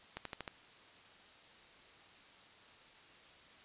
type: accelerating click train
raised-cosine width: 0.3 ms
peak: -25 dBFS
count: 5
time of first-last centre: 0.17-0.478 s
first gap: 83 ms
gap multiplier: 0.95
effects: white hiss -59 dBFS RMS until 3.64 s + resampled to 8000 Hz